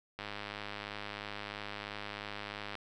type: click train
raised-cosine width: 0.3 ms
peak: -24 dBFS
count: 265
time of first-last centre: 0.19-2.753 s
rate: 103 Hz
effects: none